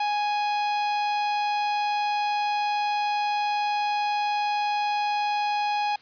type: tone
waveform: 45% pulse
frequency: 830.6 Hz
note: G#5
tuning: in tune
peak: -23 dBFS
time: 0-5.96 s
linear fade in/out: 5 ms
effects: white hiss -53 dBFS RMS until 6.01 s + resampled to 11025 Hz